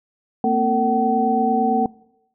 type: tone cluster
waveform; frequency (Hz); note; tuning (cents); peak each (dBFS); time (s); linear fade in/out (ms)
sine; 227.3 / 256.2 / 451.5 / 758; A#3 / C4 / A4 / F#5; -43 / -36 / +45 / +42; -20 / -25 / -23 / -19; 0.44-1.86; 2
effects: noise-tail reverb RT60 0.8 s tail -22 dB re dry